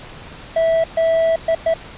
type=tone bursts at uneven times; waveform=triangle; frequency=655 Hz; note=E5; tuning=11 cents flat; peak=-11 dBFS; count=4; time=0.56-0.84 / 0.97-1.36 / 1.48-1.55 / 1.66-1.74 s; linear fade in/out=5 ms; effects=pink hiss -37 dBFS RMS until 1.97 s + resampled to 8000 Hz